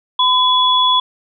sine tone pair together, 1010 / 3397 Hz, B5 / G#7, +39 / +38 cents, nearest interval octave + major sixth, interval 2099 cents, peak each -13 dBFS, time 0.19-1 s, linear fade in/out 5 ms, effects none

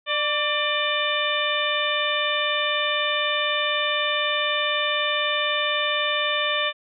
harmonic tone with a mistuned harmonic, 596 Hz, D5, 25 cents sharp, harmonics 1 / 2 / 3 / 4 / 5 / 6, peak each -28 / -28 / -28 / -28 / -28 / -28 dBFS, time 0.06-6.73 s, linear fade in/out 50 ms, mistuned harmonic 2, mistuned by -47 cents, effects none

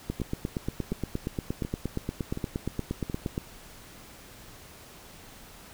two click trains, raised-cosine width 3 ms, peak -20 / -16 dBFS, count 5 / 29, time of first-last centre 0.2-3.099 / 0.1-3.379 s, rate 1.38 / 8.54 Hz, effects pink hiss -49 dBFS RMS until 5.73 s

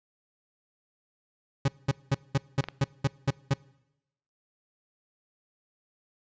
40% pulse tone bursts, 137.5 Hz, C#3, 14 cents flat, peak -20 dBFS, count 9, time 1.65-3.538 s, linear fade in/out 5 ms, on 32 ms, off 200 ms
clicks, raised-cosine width 0.3 ms, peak -18 dBFS, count 2, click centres 2.64 / 2.686 s
effects noise-tail reverb RT60 0.9 s tail -24 dB re dry + resampled to 16000 Hz

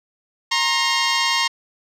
10% pulse tone pair together, 932.3 / 1067.9 Hz, A#5 / C6, 0 / +35 cents, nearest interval major second, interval 235 cents, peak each -11 dBFS, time 0.51-1.48 s, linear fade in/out 10 ms, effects low-pass 7000 Hz 12 dB/octave

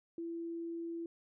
sine tone, 335.2 Hz, E4, 29 cents sharp, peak -38 dBFS, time 0.18-1.06 s, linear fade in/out 2 ms, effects none

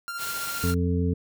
45% pulse tone with tremolo, 1389 Hz, F6, 10 cents flat, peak -30 dBFS, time 0.08-0.74 s, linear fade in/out 0 ms, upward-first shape sine, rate 15 Hz, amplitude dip 40%
white noise, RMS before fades -34 dBFS, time 0.17-0.75 s, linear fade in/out 50 ms
harmonic tone, 87.8 Hz, F2, 10 cents sharp, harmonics 1 / 2 / 3 / 5, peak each -24 / -27 / -29 / -31 dBFS, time 0.63-1.14 s, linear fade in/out 10 ms
effects none

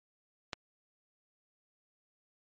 click, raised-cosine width 0.2 ms, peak -17 dBFS, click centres 0.532 s, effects low-pass 6000 Hz 12 dB/octave + MP3 48 kbps

